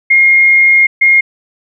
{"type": "tone bursts at uneven times", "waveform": "sine", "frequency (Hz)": 2137, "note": "C7", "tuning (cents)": 36, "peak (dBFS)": -4, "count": 2, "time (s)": [[0.1, 0.87], [1.01, 1.21]], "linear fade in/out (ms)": 10, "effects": []}